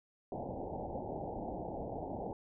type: low-pass noise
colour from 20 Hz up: white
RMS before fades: -41 dBFS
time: 0.32-2.33 s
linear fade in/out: 2 ms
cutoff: 860 Hz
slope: 96 dB/octave
effects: none